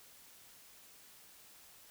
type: silence
effects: white hiss -59 dBFS RMS until 1.9 s